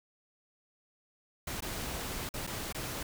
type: noise with dropouts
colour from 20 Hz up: pink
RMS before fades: -38 dBFS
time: 1.47-3.03 s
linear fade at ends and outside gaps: 5 ms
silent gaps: 1.606-1.622 / 2.291-2.339 / 2.468-2.473 / 2.726-2.746 s
effects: none